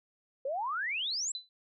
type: exponential sweep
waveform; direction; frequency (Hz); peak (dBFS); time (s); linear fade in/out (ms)
sine; up; 513 to 7920; -31; 0.45-1.32; 5
type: tone with exponential decay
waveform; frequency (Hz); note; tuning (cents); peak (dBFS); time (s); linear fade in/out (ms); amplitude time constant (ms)
sine; 4002; B7; +22; -32; 1.35-1.49; 1; 30
effects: none